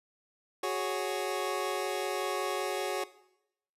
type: chord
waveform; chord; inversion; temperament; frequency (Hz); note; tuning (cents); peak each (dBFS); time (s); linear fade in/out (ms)
25% pulse; F# suspended second; none; equal; 370 / 415.3 / 554.4; F#4 / G#4 / C#5; 0 / 0 / 0; -30 / -32 / -32; 0.63-3.04; 5
effects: noise-tail reverb RT60 0.8 s tail -17 dB re dry + resampled to 32000 Hz